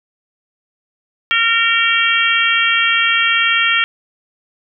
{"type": "harmonic tone", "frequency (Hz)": 459.5, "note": "A#4", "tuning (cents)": -25, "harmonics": [3, 4, 5, 6, 7], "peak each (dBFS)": [-18, -18, -18, -18, -18], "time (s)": [1.31, 3.84], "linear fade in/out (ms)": 0, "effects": []}